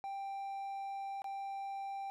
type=tone with dropouts; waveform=triangle; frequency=787 Hz; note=G5; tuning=7 cents sharp; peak=-37 dBFS; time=0.04-2.1 s; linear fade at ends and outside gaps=0 ms; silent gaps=1.219-1.243 s; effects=none